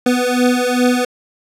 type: beating tone pair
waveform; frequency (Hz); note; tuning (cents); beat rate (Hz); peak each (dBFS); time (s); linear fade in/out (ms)
25% pulse; 246.9 / 249.4; B3 / B3; 0 / +17; 2.5; -12; 0.06-1.05; 5
effects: low-pass 12000 Hz 12 dB/octave